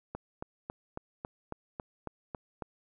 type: click train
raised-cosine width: 1 ms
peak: -23 dBFS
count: 10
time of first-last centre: 0.15-2.623 s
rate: 3.64 Hz
effects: none